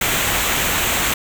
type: noise with comb filter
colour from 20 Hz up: pink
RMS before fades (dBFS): -19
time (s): 0.01-1.14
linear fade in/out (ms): 5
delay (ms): 0.2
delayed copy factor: -0.55
effects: none